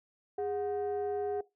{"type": "tone pair together", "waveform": "sine", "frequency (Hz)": [410, 731.9], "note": ["G#4", "F#5"], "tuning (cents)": [-22, -19], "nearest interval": "minor seventh", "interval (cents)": 1003, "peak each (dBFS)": [-31, -35], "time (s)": [0.38, 1.41], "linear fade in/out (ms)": 5, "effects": ["noise-tail reverb RT60 0.2 s tail -20 dB re dry", "tanh soft clip ceiling -27 dBFS"]}